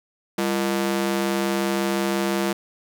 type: ring-modulated tone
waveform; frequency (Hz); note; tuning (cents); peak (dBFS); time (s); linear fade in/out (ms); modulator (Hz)
sawtooth; 271.3; C#4; -37; -14; 0.38-2.53; 5; 72.8
effects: none